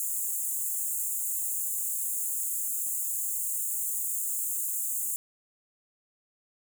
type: high-pass noise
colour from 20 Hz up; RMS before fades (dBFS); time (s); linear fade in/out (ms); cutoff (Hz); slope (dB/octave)
pink; -31; 0-5.16; 0; 6900; 96
effects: none